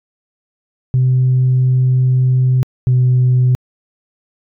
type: tone pair in turn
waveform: sine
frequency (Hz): 128.2 / 126.29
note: C3 / B2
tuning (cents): -35 / +39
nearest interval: unison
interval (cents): 26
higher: first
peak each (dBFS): -8 / -7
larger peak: second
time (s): 0.94-2.63 / 2.87-3.55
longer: first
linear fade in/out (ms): 0
effects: tanh soft clip ceiling -6 dBFS